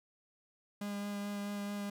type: tone with vibrato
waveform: 45% pulse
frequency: 203.5 Hz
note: G#3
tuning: 35 cents flat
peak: -37 dBFS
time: 0.81-1.9 s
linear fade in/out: 5 ms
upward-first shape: sine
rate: 4.6 Hz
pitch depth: 11 cents each way
effects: none